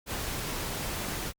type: noise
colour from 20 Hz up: pink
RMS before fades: -34 dBFS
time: 0.06-1.33 s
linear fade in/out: 50 ms
effects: Opus 48 kbps

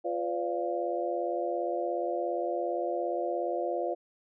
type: harmonic tone with a mistuned harmonic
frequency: 116.54 Hz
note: A#2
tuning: in tune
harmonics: 3 / 4 / 5 / 6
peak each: -34 / -34 / -34 / -34 dBFS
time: 0.04-3.95 s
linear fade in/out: 20 ms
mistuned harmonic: 4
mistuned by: +140 cents
effects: none

